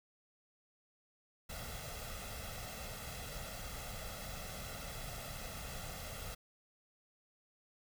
pink noise with comb filter, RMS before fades -45 dBFS, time 1.49-6.35 s, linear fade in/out 10 ms, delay 1.5 ms, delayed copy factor +0.7, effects none

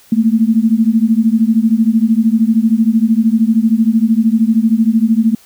sine beating tone pair, 218.5 / 231.5 Hz, A3 / A#3, -12 / -12 cents, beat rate 13 Hz, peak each -11 / -12 dBFS, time 0.12-5.35 s, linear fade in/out 5 ms, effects white hiss -46 dBFS RMS until 5.45 s

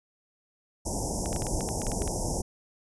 pink band-stop noise, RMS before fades -30 dBFS, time 0.85-2.42 s, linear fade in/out 10 ms, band 930 to 5300 Hz, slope 96 dB/octave
clicks, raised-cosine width 0.3 ms, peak -23 dBFS, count 12, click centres 1.259 / 1.329 / 1.362 / 1.421 / 1.468 / 1.608 / 1.689 / 1.818 / 1.868 / 1.918 / 2.02 / 2.077 s
effects resampled to 24000 Hz

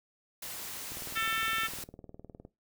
white noise, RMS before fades -41 dBFS, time 0.42-1.84 s, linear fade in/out 5 ms
click train, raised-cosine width 2 ms, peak -33 dBFS, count 31, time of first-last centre 0.92-2.451 s, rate 19.6 Hz
harmonic tone, 445.9 Hz, A4, 23 cents sharp, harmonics 3 / 4 / 5 / 6 / 7 / 8, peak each -33 / -35 / -37 / -39 / -40 / -41 dBFS, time 1.15-1.68 s, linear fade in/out 20 ms
effects noise-tail reverb RT60 0.2 s tail -17 dB re dry

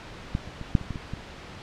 clicks, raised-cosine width 5 ms, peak -13 / -27 / -24 / -6 / -24 / -19 / -21 / -20 dBFS, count 8, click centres 0.351 / 0.475 / 0.613 / 0.752 / 0.813 / 0.907 / 0.958 / 1.136 s, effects pink hiss -42 dBFS RMS until 1.62 s + low-pass 4000 Hz 12 dB/octave

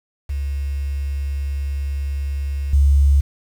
sine tone with level steps, 70 Hz, C#2, 18 cents sharp, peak -20 / -10 dBFS, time 0.29-3.21 s, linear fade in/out 10 ms, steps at 2.73 s, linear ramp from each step 5 ms, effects 7-bit

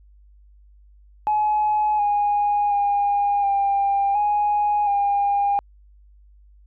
sine tone with pitch steps, 847 / 823 / 812 / 797 / 830 / 807 Hz, G#5 / G#5 / G#5 / G5 / G#5 / G#5, +34 / -16 / -39 / +28 / -1 / -50 cents, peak -16 dBFS, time 1.27-5.59 s, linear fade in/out 0 ms, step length 720 ms, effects tanh soft clip ceiling -13 dBFS + added 50 Hz sine -48 dBFS peak until 6.66 s

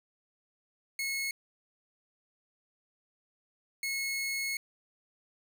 sawtooth tone bursts at uneven times, 2180 Hz, C#7, 29 cents flat, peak -28 dBFS, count 2, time 0.99-1.31 / 3.83-4.57 s, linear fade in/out 2 ms, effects none

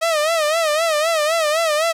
sawtooth tone with vibrato, 632 Hz, D#5, 27 cents sharp, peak -12 dBFS, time 0.01-1.93 s, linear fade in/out 20 ms, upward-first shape sine, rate 3.9 Hz, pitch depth 110 cents each way, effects low-pass 11000 Hz 12 dB/octave + 8-bit

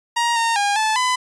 sawtooth tone with pitch steps, 941 / 920 / 812 / 871 / 1006 Hz, A#5 / A#5 / G#5 / A5 / B5, +16 / -23 / -39 / -18 / +32 cents, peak -13 dBFS, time 0.16-1.16 s, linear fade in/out 10 ms, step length 200 ms, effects resampled to 22050 Hz

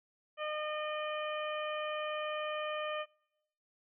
harmonic tone, 609 Hz, D#5, 37 cents flat, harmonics 1 / 2 / 3 / 4 / 5, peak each -37 / -40 / -45 / -45 / -46 dBFS, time 0.37-3.06 s, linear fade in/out 50 ms, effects noise-tail reverb RT60 0.9 s tail -26 dB re dry

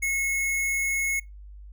sine tone with sample-and-hold, 2178 Hz, C#7, 31 cents flat, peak -23 dBFS, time 0.02-1.2 s, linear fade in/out 10 ms, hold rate 8820 Hz, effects noise-tail reverb RT60 0.2 s tail -23 dB re dry + added 50 Hz sine -41 dBFS peak until 1.72 s

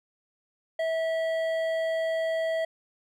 sine tone with hard clipping, 650 Hz, E5, 24 cents flat, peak -27 dBFS, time 0.79-2.65 s, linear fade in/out 5 ms, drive 9 dB, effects none

